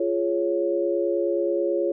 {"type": "chord", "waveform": "sine", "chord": "Db major", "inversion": "first", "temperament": "just", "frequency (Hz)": [346.5, 415.8, 554.4], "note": ["F4", "Ab4", "Db5"], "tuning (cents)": [-14, 2, 0], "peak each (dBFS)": [-24, -27, -25], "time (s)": [0, 1.92], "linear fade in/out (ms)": 5, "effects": []}